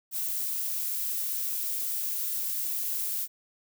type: noise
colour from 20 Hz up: violet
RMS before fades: -31 dBFS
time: 0.11-3.28 s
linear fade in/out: 50 ms
effects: none